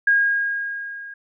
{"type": "tone with level ramp", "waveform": "sine", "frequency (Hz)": 1630, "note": "G#6", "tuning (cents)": -33, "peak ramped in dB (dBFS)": [-12, -34], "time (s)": [0.07, 1.14], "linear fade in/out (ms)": 5, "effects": []}